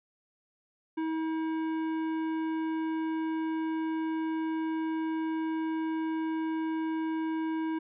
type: tone with tanh clipping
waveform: sine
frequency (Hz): 320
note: D#4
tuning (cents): +49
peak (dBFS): -31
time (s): 0.97-7.79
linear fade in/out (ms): 10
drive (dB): 14
effects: resampled to 8000 Hz